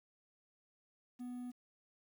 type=tone with quantisation; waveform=triangle; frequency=246.9 Hz; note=B3; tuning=in tune; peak=-40 dBFS; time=1.19-1.52 s; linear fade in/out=20 ms; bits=11; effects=none